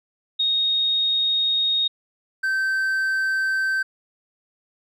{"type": "tone pair in turn", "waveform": ["sine", "triangle"], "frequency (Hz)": [3729, 1550.7], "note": ["A#7", "G6"], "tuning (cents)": [0, -19], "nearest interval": "octave + minor third", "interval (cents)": 1519, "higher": "first", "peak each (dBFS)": -18, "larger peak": "neither", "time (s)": [[0.39, 1.88], [2.43, 3.83]], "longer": "first", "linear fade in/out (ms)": 10, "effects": []}